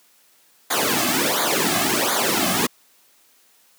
pink noise with flanger, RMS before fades -20 dBFS, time 0.7-2.67 s, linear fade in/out 10 ms, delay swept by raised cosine 0.36 to 2.16 ms, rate 1.4 Hz, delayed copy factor -0.95, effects white hiss -57 dBFS RMS until 3.78 s + high-pass 200 Hz 12 dB/octave

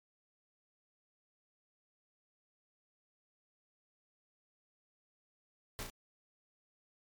pink noise with echo, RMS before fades -41 dBFS, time 5.79-5.83 s, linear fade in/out 0 ms, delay 35 ms, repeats 2, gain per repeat -4 dB, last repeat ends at 5.9 s, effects MP3 96 kbps

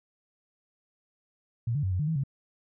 sine tone with pitch steps, 116.7 / 145.7 / 94.8 / 91.2 / 150.3 / 161 / 137.2 Hz, A#2 / D3 / F#2 / F#2 / D3 / E3 / C#3, +2 / -13 / +43 / -24 / +40 / -41 / -17 cents, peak -25 dBFS, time 1.67-2.237 s, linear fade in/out 5 ms, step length 81 ms, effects none

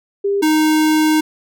sine / square tone pair in turn, 400 / 310.3 Hz, G4 / D#4, +35 / -5 cents, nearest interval major third, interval 440 cents, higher first, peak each -14 / -12 dBFS, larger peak second, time 0.24-0.42 / 0.42-1.21 s, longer second, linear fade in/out 10 ms, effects none

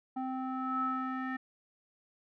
square tone with low-pass filter sweep, 260 Hz, C4, 11 cents flat, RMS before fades -35 dBFS, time 0.16-1.37 s, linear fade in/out 10 ms, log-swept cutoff 950 to 1700 Hz, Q 10, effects none

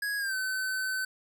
square tone with pitch glide, 1661.2 to 1523.3 Hz, G#6 to F#6, 0 to +50 cents, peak -30 dBFS, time 0.02-1.05 s, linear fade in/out 5 ms, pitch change -150 cents, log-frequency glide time 0.18-0.35 s, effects none

